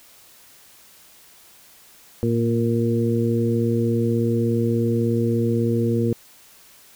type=harmonic tone with a mistuned harmonic; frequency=116.54 Hz; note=A#2; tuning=in tune; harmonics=1 / 2 / 3 / 4; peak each=-22 / -22 / -25 / -25 dBFS; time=2.23-6.13 s; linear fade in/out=0 ms; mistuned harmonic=1; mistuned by=-31 cents; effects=white hiss -50 dBFS RMS until 6.95 s